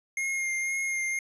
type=tone with vibrato; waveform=square; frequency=2132 Hz; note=C7; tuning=32 cents sharp; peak=-28 dBFS; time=0.17-1.19 s; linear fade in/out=2 ms; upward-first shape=sine; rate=2 Hz; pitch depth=19 cents each way; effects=resampled to 24000 Hz